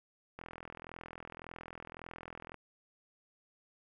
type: click train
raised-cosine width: 0.5 ms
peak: -30 dBFS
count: 91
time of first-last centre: 0.39-2.543 s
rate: 41.8 Hz
effects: none